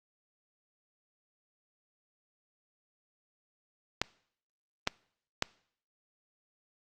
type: clicks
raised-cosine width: 0.2 ms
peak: -9 dBFS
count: 3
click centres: 4.016 / 4.874 / 5.424 s
effects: noise-tail reverb RT60 0.6 s tail -23 dB re dry + Opus 48 kbps